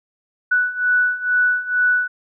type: beating tone pair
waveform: sine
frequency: 1480 / 1482.2 Hz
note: F#6 / F#6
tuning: 0 / +3 cents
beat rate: 2.2 Hz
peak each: -20 / -17 dBFS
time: 0.51-2.08 s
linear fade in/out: 10 ms
effects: none